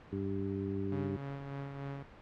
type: harmonic tone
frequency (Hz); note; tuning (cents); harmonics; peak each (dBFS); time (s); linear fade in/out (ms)
98; G2; 0; 1 / 2 / 3 / 4; -39 / -39 / -39 / -39; 0.12-1.17; 10
type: tone with tremolo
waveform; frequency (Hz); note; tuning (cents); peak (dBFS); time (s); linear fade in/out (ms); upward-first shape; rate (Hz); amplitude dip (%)
sawtooth; 139.1; C#3; +6; -34; 0.92-2.03; 2; sine; 3.4; 40
effects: pink hiss -54 dBFS RMS until 2.21 s + low-pass 2000 Hz 12 dB/octave